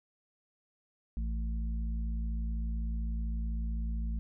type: harmonic tone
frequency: 55.8 Hz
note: A1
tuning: 25 cents sharp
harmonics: 1 / 3 / 4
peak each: -31 / -45 / -44 dBFS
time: 1.17-4.19 s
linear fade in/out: 0 ms
effects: none